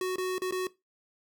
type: tone with dropouts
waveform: square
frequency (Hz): 370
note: F#4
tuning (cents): 0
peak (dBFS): -29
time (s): 0.01-0.67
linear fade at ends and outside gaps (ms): 2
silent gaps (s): 0.159-0.182 / 0.382-0.419 / 0.51-0.523
effects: noise-tail reverb RT60 0.2 s tail -18 dB re dry